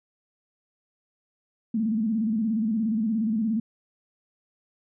sine tone with vibrato, 220 Hz, A3, in tune, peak -22 dBFS, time 1.74-3.6 s, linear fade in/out 5 ms, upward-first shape square, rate 17 Hz, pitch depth 81 cents each way, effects none

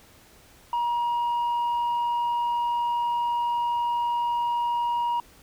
sine tone, 952 Hz, A#5, 36 cents sharp, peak -20 dBFS, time 0.73-5.2 s, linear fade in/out 2 ms, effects tanh soft clip ceiling -22 dBFS + pink hiss -54 dBFS RMS until 5.42 s

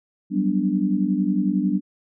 sine chord, G major seventh, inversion third, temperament equal, 185 / 196 / 246.9 / 293.7 Hz, F#3 / G3 / B3 / D4, 0 / 0 / 0 / 0 cents, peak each -25 / -22 / -26 / -24 dBFS, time 0.3-1.81 s, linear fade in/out 50 ms, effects none

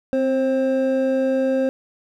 triangle tone pair together, 261.6 / 531.1 Hz, C4 / C5, 0 / +26 cents, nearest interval octave, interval 1226 cents, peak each -19 / -17 dBFS, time 0.13-1.69 s, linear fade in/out 0 ms, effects none

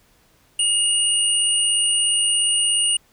sine tone pair together, 2859 / 9102 Hz, F7 / C#9, +40 / +45 cents, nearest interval octave + minor sixth, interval 2005 cents, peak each -19 dBFS, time 0.59-2.97 s, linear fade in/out 5 ms, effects pink hiss -58 dBFS RMS until 3.12 s

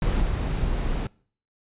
brown noise with level steps, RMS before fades -22 / -25 dBFS, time 0.02-1.07 s, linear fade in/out 2 ms, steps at 0.21 s, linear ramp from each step 10 ms, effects noise-tail reverb RT60 0.5 s tail -24 dB re dry + resampled to 8000 Hz

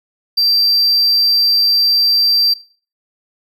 triangle tone, 4699 Hz, D8, in tune, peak -9 dBFS, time 0.37-2.54 s, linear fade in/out 10 ms, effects noise-tail reverb RT60 0.4 s tail -18 dB re dry

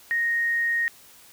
sine tone, 1864.7 Hz, A#6, in tune, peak -21 dBFS, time 0.11-0.88 s, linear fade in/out 0 ms, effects white hiss -51 dBFS RMS until 1.32 s

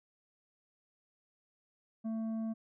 sine tone with tanh clipping, 223 Hz, A3, 23 cents sharp, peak -35 dBFS, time 2.04-2.54 s, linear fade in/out 20 ms, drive 7 dB, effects none

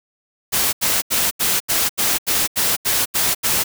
white noise bursts, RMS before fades -18 dBFS, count 11, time 0.52-3.64 s, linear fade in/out 20 ms, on 210 ms, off 81 ms, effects none

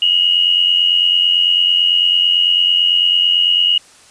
sine tone pair together, 2871 / 2960 Hz, F7 / F#7, +47 / 0 cents, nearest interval minor second, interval 53 cents, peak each -11 / -17 dBFS, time 0.02-3.78 s, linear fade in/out 2 ms, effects white hiss -45 dBFS RMS until 4.1 s + resampled to 22050 Hz

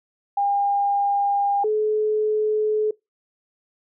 sine tone pair in turn, 805 / 428.3 Hz, G5 / A4, +46 / -47 cents, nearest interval major seventh, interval 1093 cents, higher first, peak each -18 dBFS, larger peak neither, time 0.37-1.64 / 1.64-2.91 s, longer neither, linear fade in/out 5 ms, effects noise-tail reverb RT60 0.2 s tail -23 dB re dry

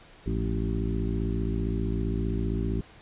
harmonic tone with a mistuned harmonic, 55.3 Hz, A1, 9 cents sharp, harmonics 1 / 2 / 3 / 4 / 5 / 6 / 7, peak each -29 / -32 / -34 / -35 / -36 / -37 / -37 dBFS, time 0.26-2.81 s, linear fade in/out 5 ms, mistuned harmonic 3, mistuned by +86 cents, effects pink hiss -52 dBFS RMS until 3.01 s + resampled to 8000 Hz

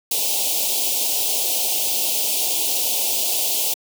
white band-stop noise, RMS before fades -21 dBFS, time 0.11-3.74 s, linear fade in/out 5 ms, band 860 to 2600 Hz, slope 48 dB/octave, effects high-pass 400 Hz 12 dB/octave

